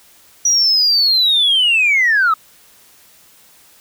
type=linear sweep; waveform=sine; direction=down; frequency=5840 to 1244.5 Hz; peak=-9 dBFS; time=0.45-2.34 s; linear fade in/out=5 ms; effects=tanh soft clip ceiling -7 dBFS + white hiss -48 dBFS RMS until 3.8 s